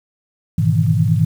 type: chord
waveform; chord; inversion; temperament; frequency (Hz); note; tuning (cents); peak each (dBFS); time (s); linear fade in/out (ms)
sine; E major seventh; first; equal with one note detuned; 103.83 / 122.26 / 155.56 / 164.81; G#2 / B2 / D#3 / E3; 0 / -17 / 0 / 0; -17 / -19 / -17 / -18; 0.58-1.25; 5
effects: 7-bit